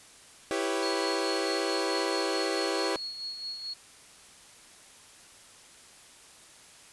sawtooth chord, C# half-diminished seventh, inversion first, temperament equal, 329.6 / 392 / 493.9 / 554.4 Hz, E4 / G4 / B4 / C#5, 0 / 0 / 0 / 0 cents, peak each -29 / -28 / -31 / -31 dBFS, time 0.51-2.96 s, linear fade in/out 0 ms
sine tone with tremolo, 4330 Hz, C#8, 41 cents flat, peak -33 dBFS, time 0.82-3.74 s, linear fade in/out 10 ms, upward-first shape sine, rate 4.6 Hz, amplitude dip 50%
effects white hiss -53 dBFS RMS until 6.92 s + resampled to 24000 Hz

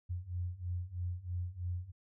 sine beating tone pair, 87.31 / 90.41 Hz, F2 / F#2, 0 / -40 cents, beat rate 3.1 Hz, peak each -40 / -38 dBFS, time 0.09-1.92 s, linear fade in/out 20 ms, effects none

